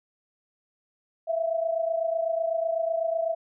sine tone pair together, 655 / 683 Hz, E5 / F5, -11 / -39 cents, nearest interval minor second, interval 72 cents, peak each -25 / -30 dBFS, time 1.27-3.35 s, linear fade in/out 20 ms, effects none

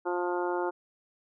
harmonic tone, 177 Hz, F3, 23 cents sharp, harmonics 2 / 3 / 4 / 5 / 6 / 7 / 8, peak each -30 / -36 / -38 / -34 / -41 / -43 / -40 dBFS, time 0.05-0.71 s, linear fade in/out 20 ms, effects none

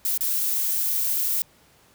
violet noise with dropouts, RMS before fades -24 dBFS, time 0.05-1.42 s, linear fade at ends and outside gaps 1 ms, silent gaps 0.176-0.208 s, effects pink hiss -57 dBFS RMS until 1.94 s + high-pass 60 Hz 12 dB/octave

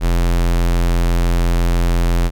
square tone, 43 Hz, F1, 26 cents flat, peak -13 dBFS, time 0-2.31 s, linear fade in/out 50 ms, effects none

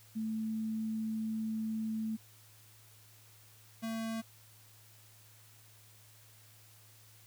sine / square tone pair in turn, 220 / 224.9 Hz, A3 / A3, 0 / +38 cents, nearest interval unison, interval 38 cents, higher second, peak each -33 / -36 dBFS, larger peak first, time 0.15-2.17 / 3.82-4.22 s, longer first, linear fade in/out 20 ms, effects added 108 Hz sine -61 dBFS peak until 7.26 s + white hiss -61 dBFS RMS until 7.26 s

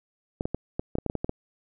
clicks, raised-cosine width 2 ms, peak -14 dBFS, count 11, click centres 0.409 / 0.455 / 0.546 / 0.795 / 0.954 / 0.985 / 1.063 / 1.099 / 1.153 / 1.245 / 1.294 s, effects none

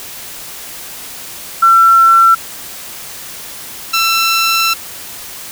sine / 15% pulse tone pair in turn, 1349 / 1340.5 Hz, E6 / E6, +40 / +29 cents, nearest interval unison, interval 11 cents, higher first, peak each -4 dBFS, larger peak neither, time 1.62-2.35 / 3.93-4.74 s, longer second, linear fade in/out 10 ms, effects white hiss -29 dBFS RMS until 5.51 s

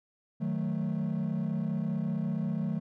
triangle chord, D# diminished, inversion none, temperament equal, 155.56 / 185 / 220 Hz, D#3 / F#3 / A3, 0 / 0 / 0 cents, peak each -30 dBFS, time 0.4-2.8 s, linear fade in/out 20 ms, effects tanh soft clip ceiling -23 dBFS

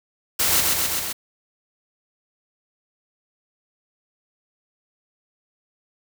white noise with echo, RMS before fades -20 dBFS, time 0.39-0.61 s, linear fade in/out 10 ms, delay 130 ms, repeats 4, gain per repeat -2 dB, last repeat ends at 1.13 s, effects none

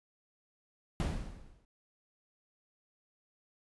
brown noise with exponential decay, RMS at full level -27 dBFS, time 1-1.65 s, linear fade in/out 1 ms, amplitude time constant 140 ms, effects resampled to 24000 Hz

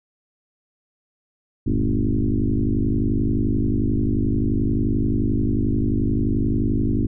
sine tone with frequency modulation, 113.1 Hz, A2, 48 cents sharp, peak -17 dBFS, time 1.66-7.07 s, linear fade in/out 10 ms, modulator 51.4 Hz, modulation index 4.1, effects none

